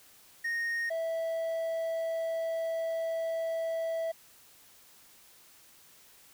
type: tone pair in turn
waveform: triangle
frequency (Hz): 1856 / 656.2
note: A#6 / E5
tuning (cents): -8 / -8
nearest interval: octave + tritone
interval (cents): 1800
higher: first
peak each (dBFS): -28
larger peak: neither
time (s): 0.44-0.9 / 0.9-4.12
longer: second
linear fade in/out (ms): 10
effects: white hiss -58 dBFS RMS until 6.33 s